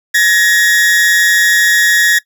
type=tone pair together; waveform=40% pulse; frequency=1696.1 / 1877 Hz; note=G#6 / A#6; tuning=+36 / +11 cents; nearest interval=major second; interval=175 cents; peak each=-10 dBFS; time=0.14-2.19 s; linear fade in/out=10 ms; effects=noise-tail reverb RT60 0.1 s tail -20 dB re dry